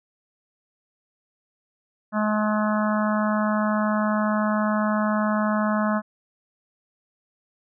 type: harmonic tone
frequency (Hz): 212.6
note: G#3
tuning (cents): +41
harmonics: 1 / 3 / 4 / 5 / 6 / 7 / 8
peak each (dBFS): -22 / -27 / -33 / -29 / -31 / -33 / -36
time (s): 2.12-6.02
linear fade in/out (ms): 50
effects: none